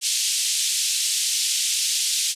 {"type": "band-pass noise", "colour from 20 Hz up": "white", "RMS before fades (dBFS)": -23, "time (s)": [0.01, 2.35], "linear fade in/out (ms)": 50, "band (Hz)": [2900, 8800], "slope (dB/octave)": 24, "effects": ["resampled to 32000 Hz"]}